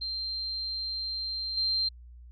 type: tone with level steps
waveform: sine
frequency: 4156 Hz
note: C8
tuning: 12 cents flat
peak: -31 / -25 dBFS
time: 0.01-1.89 s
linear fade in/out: 10 ms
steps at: 1.57 s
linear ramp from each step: 5 ms
effects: added 60 Hz sine -46 dBFS peak until 2.31 s